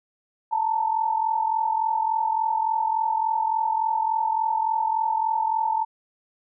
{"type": "tone pair together", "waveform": "sine", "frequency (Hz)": [880, 923.5], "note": ["A5", "A#5"], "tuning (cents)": [0, -16], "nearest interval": "minor second", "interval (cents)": 84, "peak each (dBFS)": [-22, -26], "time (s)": [0.51, 5.85], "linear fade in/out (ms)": 20, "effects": []}